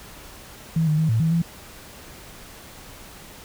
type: tone with pitch steps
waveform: sine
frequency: 162.3 / 153 / 158.8 / 112.4 / 161.8 / 167.8 Hz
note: E3 / D#3 / D#3 / A2 / E3 / E3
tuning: -27 / -29 / +36 / +37 / -32 / +31 cents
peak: -17 dBFS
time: 0.76-1.42 s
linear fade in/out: 5 ms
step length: 110 ms
effects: pink hiss -43 dBFS RMS until 3.44 s